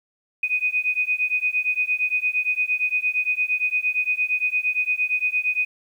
sine beating tone pair, 2489 / 2497.7 Hz, D#7 / D#7, 0 / +6 cents, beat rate 8.7 Hz, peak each -23 dBFS, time 0.43-5.65 s, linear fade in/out 5 ms, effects 9-bit

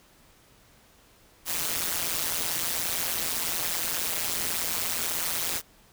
white noise with amplitude modulation, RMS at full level -25 dBFS, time 1.45-5.62 s, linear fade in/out 50 ms, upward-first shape sine, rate 170 Hz, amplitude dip 100%, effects pink hiss -58 dBFS RMS until 5.92 s

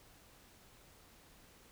silence, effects pink hiss -62 dBFS RMS until 1.71 s

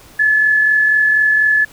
sine tone with amplitude modulation, 1721 Hz, A6, 39 cents flat, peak -8 dBFS, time 0.19-1.65 s, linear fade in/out 10 ms, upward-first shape sine, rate 44.1 Hz, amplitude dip 35%, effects pink hiss -43 dBFS RMS until 1.72 s

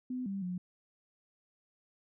sine tone with pitch steps, 252.8 / 196.2 / 180.2 Hz, B3 / G3 / F#3, +41 / +2 / -45 cents, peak -34 dBFS, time 0.1-0.58 s, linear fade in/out 5 ms, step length 160 ms, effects none

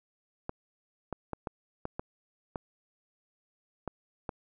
clicks, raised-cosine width 1 ms, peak -20 dBFS, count 9, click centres 0.494 / 1.127 / 1.333 / 1.472 / 1.854 / 1.995 / 2.558 / 3.877 / 4.292 s, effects none

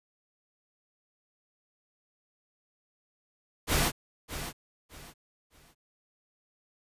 pink noise with echo, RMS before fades -26 dBFS, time 3.67-3.92 s, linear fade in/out 50 ms, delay 610 ms, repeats 3, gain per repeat -11 dB, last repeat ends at 5.75 s, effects resampled to 32000 Hz

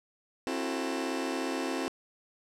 sawtooth chord, F# half-diminished seventh, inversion second, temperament just, 266.4 / 333 / 370 / 444 Hz, C4 / E4 / F#4 / A4, +31 / +18 / 0 / +16 cents, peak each -30 / -32 / -34 / -35 dBFS, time 0.47-1.88 s, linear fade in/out 0 ms, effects low-pass 9000 Hz 12 dB/octave

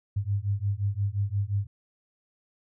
sine beating tone pair, 98 / 103.7 Hz, G2 / G#2, 0 / -2 cents, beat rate 5.7 Hz, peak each -28 dBFS, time 0.16-1.67 s, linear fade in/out 10 ms, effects none

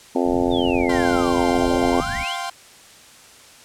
harmonic tone, 87.6 Hz, F2, 6 cents sharp, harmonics 3 / 4 / 5 / 6 / 7 / 8 / 9 / 10, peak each -21 / -23 / -25 / -27 / -28 / -29 / -30 / -31 dBFS, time 0.15-2.01 s, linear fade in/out 5 ms
pink low-pass noise, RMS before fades -31 dBFS, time 0.24-2.25 s, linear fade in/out 20 ms, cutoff 270 Hz, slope 96 dB/octave
sine exponential two-way sweep, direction down then up, 3725 to 543 to 3725 Hz, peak -27 dBFS, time 0.5-2.37 s, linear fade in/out 50 ms, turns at 1.76 s
sawtooth chord, F suspended second, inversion none, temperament equal with one note detuned, 698.5 / 779.5 / 1046.5 Hz, F5 / G5 / C6, 0 / -10 / 0 cents, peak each -26 dBFS, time 0.89-2.5 s, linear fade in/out 5 ms
effects white hiss -46 dBFS RMS until 3.64 s + low-pass 9000 Hz 12 dB/octave

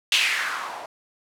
violet noise with low-pass filter sweep, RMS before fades -25 dBFS, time 0.12-0.86 s, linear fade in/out 2 ms, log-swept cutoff 3100 to 690 Hz, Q 3.1, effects none

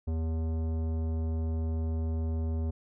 sine tone with tanh clipping, 80.6 Hz, E2, 38 cents flat, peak -30 dBFS, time 0.07-2.71 s, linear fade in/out 10 ms, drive 15 dB, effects none

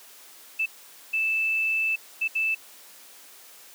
sine tone bursts at uneven times, 2637 Hz, E7, in tune, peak -22 dBFS, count 4, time 0.59-0.66 / 1.13-1.96 / 2.21-2.28 / 2.35-2.55 s, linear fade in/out 10 ms, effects white hiss -49 dBFS RMS until 3.74 s + high-pass 300 Hz 12 dB/octave

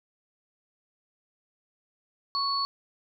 sine tone pair together, 1108 / 4424 Hz, C#6 / C#8, -1 / -4 cents, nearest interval 2 octaves, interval 2397 cents, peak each -28 / -28 dBFS, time 2.35-2.65 s, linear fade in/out 0 ms, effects none

